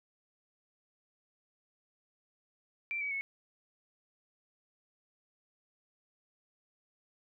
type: tone with pitch steps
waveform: sine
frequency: 2349 / 2273 / 2199 Hz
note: D7 / C#7 / C#7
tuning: 0 / +43 / -14 cents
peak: -33 dBFS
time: 2.91-3.21 s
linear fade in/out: 0 ms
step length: 100 ms
effects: none